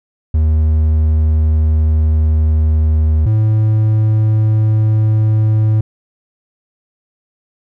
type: tone pair in turn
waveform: triangle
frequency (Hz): 77.9 / 108.53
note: D#2 / A2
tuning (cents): +3 / -23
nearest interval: tritone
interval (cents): 574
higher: second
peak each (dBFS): -7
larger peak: neither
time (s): 0.34-3.26 / 3.26-5.81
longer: first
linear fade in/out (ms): 5
effects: none